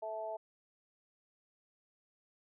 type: harmonic tone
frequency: 218.2 Hz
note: A3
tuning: 14 cents flat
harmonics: 2 / 3 / 4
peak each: -48 / -39 / -44 dBFS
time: 0.02-0.37 s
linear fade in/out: 10 ms
effects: none